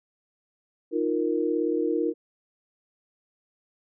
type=chord; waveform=sine; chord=Eb suspended second; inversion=none; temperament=equal; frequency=311.1 / 349.2 / 466.2 Hz; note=Eb4 / F4 / Bb4; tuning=0 / 0 / 0 cents; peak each=-27 dBFS; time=0.91-2.14 s; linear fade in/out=50 ms; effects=none